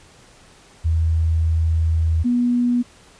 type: tone pair in turn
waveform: sine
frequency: 81.1 / 243 Hz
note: E2 / B3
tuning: -28 / -28 cents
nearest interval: octave + perfect fifth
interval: 1900 cents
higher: second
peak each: -15 / -15 dBFS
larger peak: neither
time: 0.84-2.24 / 2.24-2.83 s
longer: first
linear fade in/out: 20 ms
effects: pink hiss -49 dBFS RMS until 3.19 s + resampled to 22050 Hz